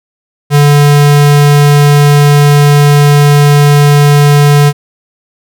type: tone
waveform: square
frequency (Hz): 145.2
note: D3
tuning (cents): -19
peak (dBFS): -3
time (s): 0.5-4.73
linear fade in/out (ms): 50
effects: none